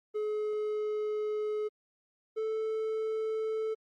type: tone pair in turn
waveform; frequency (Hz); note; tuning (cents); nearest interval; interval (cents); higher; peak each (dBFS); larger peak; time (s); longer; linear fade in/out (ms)
triangle; 424.9 / 439.1; G#4 / A4; +40 / -4; minor second; 56; second; -28; neither; 0.14-1.69 / 2.36-3.75; first; 20
effects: Opus 24 kbps